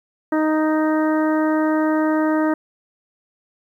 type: harmonic tone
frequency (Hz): 311.1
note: D#4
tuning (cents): 0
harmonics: 1 / 2 / 3 / 4 / 5 / 6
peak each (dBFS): -17 / -23 / -27 / -29 / -31 / -33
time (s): 0.32-2.54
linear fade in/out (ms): 5
effects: 9-bit